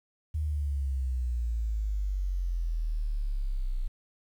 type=exponential sweep; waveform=sine; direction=down; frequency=78 to 30.11 Hz; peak=-27 dBFS; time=0.34-3.88 s; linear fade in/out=10 ms; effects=10-bit